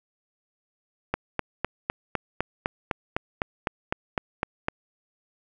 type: click train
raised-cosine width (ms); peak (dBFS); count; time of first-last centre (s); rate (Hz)
0.5; -9; 15; 1.14-4.684; 3.95
effects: none